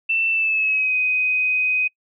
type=tone with pitch glide; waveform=sine; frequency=2672 to 2508 Hz; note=E7 to D#7; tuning=+23 to +13 cents; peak=-17 dBFS; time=0.09-1.88 s; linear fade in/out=10 ms; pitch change=-110 cents; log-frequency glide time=0.3-0.95 s; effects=noise-tail reverb RT60 0.1 s tail -25 dB re dry